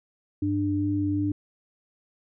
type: tone pair together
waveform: sine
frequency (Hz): 98 / 296.9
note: G2 / D4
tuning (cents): 0 / +19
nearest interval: octave + perfect fifth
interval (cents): 1919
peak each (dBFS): -28 / -24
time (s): 0.42-1.32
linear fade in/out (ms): 5
effects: none